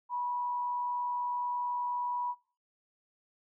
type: tone with frequency modulation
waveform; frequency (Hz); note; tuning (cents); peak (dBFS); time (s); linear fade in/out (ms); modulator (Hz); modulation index
sine; 976; B5; -21; -31; 0.09-2.35; 50; 81.6; 0.31
effects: noise-tail reverb RT60 0.5 s tail -26 dB re dry